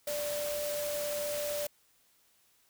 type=tone in noise; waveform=sine; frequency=587.3 Hz; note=D5; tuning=in tune; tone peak=-33 dBFS; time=0.07-1.67 s; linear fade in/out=5 ms; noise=white; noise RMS=-39 dBFS; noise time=0.07-1.67 s; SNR=+3 dB; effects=white hiss -68 dBFS RMS until 2.69 s